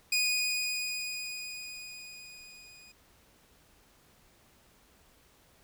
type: tone with level ramp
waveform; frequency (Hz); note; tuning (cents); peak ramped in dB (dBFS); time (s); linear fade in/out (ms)
20% pulse; 2477; D#7; -8; -20 to -48; 0.12-2.92; 5
effects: pink hiss -63 dBFS RMS until 5.63 s